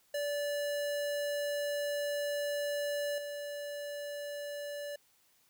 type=tone with level steps; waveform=square; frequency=580 Hz; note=D5; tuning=22 cents flat; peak=-33 / -39 dBFS; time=0.14-4.96 s; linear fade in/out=5 ms; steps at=3.18 s; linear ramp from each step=2 ms; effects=white hiss -69 dBFS RMS until 5.49 s